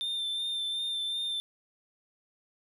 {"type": "tone with vibrato", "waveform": "triangle", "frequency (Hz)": 3583, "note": "A7", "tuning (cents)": 31, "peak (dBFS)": -29, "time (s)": [0.01, 1.4], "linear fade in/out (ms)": 0, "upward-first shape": "sine", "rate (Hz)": 2.7, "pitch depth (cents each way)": 23, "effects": []}